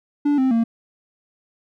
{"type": "tone with pitch steps", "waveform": "triangle", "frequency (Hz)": [290.3, 261.8, 229.4], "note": ["D4", "C4", "A#3"], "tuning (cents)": [-20, 1, -28], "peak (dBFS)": -13, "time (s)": [0.25, 0.64], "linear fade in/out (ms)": 10, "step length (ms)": 130, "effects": []}